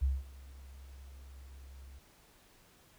sine tone with ADSR envelope, 67 Hz, C2, 42 cents sharp, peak -25 dBFS, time 0.01-1.99 s, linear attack 22 ms, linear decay 200 ms, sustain -23 dB, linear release 5 ms, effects pink hiss -63 dBFS RMS until 2.98 s

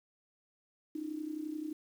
sine tone with amplitude modulation, 307.6 Hz, D#4, 20 cents flat, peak -33 dBFS, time 0.95-1.73 s, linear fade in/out 5 ms, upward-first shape sine, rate 31.5 Hz, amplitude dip 75%, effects 10-bit

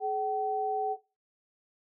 sine tone pair together, 424.6 / 764 Hz, G#4 / G5, +38 / -45 cents, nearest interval minor seventh, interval 1017 cents, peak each -32 / -29 dBFS, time 0-0.97 s, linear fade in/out 50 ms, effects noise-tail reverb RT60 0.3 s tail -18 dB re dry

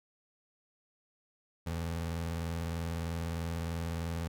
25% pulse tone with vibrato, 83.1 Hz, E2, 15 cents sharp, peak -30 dBFS, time 1.66-4.28 s, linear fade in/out 10 ms, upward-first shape sine, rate 20 Hz, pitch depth 92 cents each way, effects none

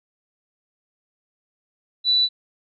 sine tone, 3965 Hz, B7, 6 cents sharp, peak -15 dBFS, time 2.04-2.29 s, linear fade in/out 50 ms, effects none

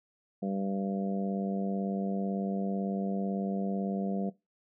harmonic tone, 98 Hz, G2, in tune, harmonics 2 / 3 / 4 / 5 / 6 / 7, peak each -31 / -42 / -41 / -40 / -44 / -41 dBFS, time 0.42-4.3 s, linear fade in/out 10 ms, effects noise-tail reverb RT60 0.2 s tail -18 dB re dry

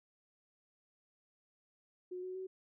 sine tone with pitch steps, 363.3 / 369.7 / 376.1 Hz, F#4 / F#4 / F#4, -32 / -1 / +28 cents, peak -40 dBFS, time 2.11-2.47 s, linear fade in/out 10 ms, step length 120 ms, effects none

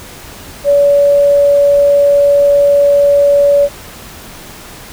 sine tone, 570 Hz, C#5, 48 cents sharp, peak -5 dBFS, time 0.64-3.69 s, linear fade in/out 50 ms, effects pink hiss -32 dBFS RMS until 4.92 s

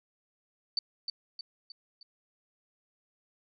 sine tone with echo, 4559 Hz, C#8, 48 cents sharp, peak -26 dBFS, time 0.77-0.79 s, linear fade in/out 2 ms, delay 310 ms, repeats 4, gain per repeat -6 dB, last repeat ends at 2.03 s, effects none

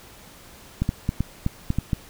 clicks, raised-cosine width 5 ms, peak -9 dBFS, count 8, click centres 0.82 / 0.891 / 1.091 / 1.206 / 1.464 / 1.704 / 1.786 / 1.932 s, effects pink hiss -47 dBFS RMS until 2.09 s

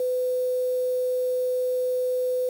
sine tone with quantisation, 503 Hz, B4, 32 cents sharp, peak -22 dBFS, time 0-2.49 s, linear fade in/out 2 ms, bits 7, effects none

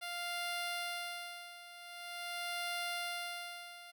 10% pulse tone with tremolo, 698.5 Hz, F5, in tune, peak -28 dBFS, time 0.01-3.92 s, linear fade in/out 20 ms, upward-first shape sine, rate 0.45 Hz, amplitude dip 80%, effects none

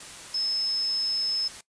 sine tone in noise, 5200 Hz, E8, 24 cents flat, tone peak -25 dBFS, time 0.34-1.48 s, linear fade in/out 5 ms, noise white, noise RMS -42 dBFS, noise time 0-1.61 s, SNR +14 dB, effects noise-tail reverb RT60 0.1 s tail -18 dB re dry + resampled to 22050 Hz

